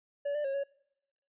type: tone with pitch steps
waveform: triangle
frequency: 571 / 592 / 545 / 558 Hz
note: D5 / D5 / C#5 / C#5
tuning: -49 / +14 / -29 / +11 cents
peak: -28 dBFS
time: 0.25-0.638 s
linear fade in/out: 10 ms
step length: 97 ms
effects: noise-tail reverb RT60 0.8 s tail -24 dB re dry + resampled to 8000 Hz